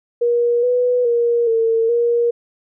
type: tone with pitch steps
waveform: sine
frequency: 476.6 / 493.6 / 472.4 / 453.3 / 472.9 Hz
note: A#4 / B4 / A#4 / A#4 / A#4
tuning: +38 / -1 / +23 / -48 / +25 cents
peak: -13 dBFS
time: 0.21-2.31 s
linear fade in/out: 10 ms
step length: 420 ms
effects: none